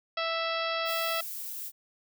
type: harmonic tone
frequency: 659.3 Hz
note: E5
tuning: in tune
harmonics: 1 / 2 / 3 / 4 / 5 / 6 / 7 / 8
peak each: -33 / -33 / -38 / -37 / -38 / -41 / -42 / -43 dBFS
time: 0.17-1.21 s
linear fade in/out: 5 ms
type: noise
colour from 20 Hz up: violet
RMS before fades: -38 dBFS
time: 0.85-1.72 s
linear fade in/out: 50 ms
effects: none